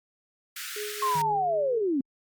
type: high-pass noise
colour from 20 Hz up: pink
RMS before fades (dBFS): -37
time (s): 0.56-1.22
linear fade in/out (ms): 5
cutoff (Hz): 1300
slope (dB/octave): 96
type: tone with tremolo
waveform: sine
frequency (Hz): 418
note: G#4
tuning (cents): +11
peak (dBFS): -32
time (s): 0.76-1.82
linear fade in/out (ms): 5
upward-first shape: triangle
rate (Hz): 4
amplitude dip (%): 65
type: linear sweep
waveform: sine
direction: down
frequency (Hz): 1087 to 252.1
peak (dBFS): -23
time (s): 1.02-2.01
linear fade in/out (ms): 5
type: tone with exponential decay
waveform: sine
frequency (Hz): 153.2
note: D#3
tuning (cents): -27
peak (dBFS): -32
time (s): 1.15-1.98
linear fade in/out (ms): 5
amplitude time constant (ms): 180
effects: Opus 48 kbps